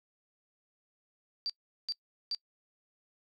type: tone bursts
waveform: sine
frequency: 4667 Hz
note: D8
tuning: 12 cents flat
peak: -31 dBFS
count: 3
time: 1.46-2.348 s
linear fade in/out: 0 ms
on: 36 ms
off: 390 ms
effects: noise-tail reverb RT60 0.1 s tail -24 dB re dry